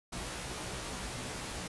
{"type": "noise with comb filter", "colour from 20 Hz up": "pink", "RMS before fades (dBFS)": -40, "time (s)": [0.12, 1.68], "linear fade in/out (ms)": 10, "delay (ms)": 16, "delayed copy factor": 0.95, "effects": ["resampled to 24000 Hz"]}